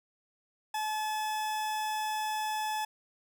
40% pulse tone, 860 Hz, A5, 40 cents flat, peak -30 dBFS, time 0.74-2.85 s, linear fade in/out 5 ms, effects none

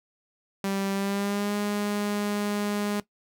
sawtooth tone with pitch glide, 196 to 206 Hz, G3 to G#3, 0 to -14 cents, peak -22 dBFS, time 0.64-3 s, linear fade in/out 2 ms, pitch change +86 cents, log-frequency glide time 0.93-1.55 s, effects noise-tail reverb RT60 0.1 s tail -17 dB re dry

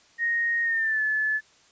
sine tone with pitch glide, 1864.7 to 1729.8 Hz, A#6 to A6, 0 to -30 cents, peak -22 dBFS, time 0.18-1.41 s, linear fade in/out 50 ms, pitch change -130 cents, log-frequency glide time 0.63-1.02 s, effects white hiss -58 dBFS RMS until 1.71 s + resampled to 16000 Hz

